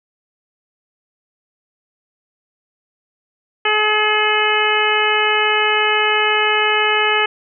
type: harmonic tone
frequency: 425.9 Hz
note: G#4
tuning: 44 cents sharp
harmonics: 1 / 2 / 3 / 4 / 5 / 6 / 7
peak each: -21 / -21 / -21 / -21 / -21 / -21 / -21 dBFS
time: 3.65-7.26 s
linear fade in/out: 5 ms
effects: none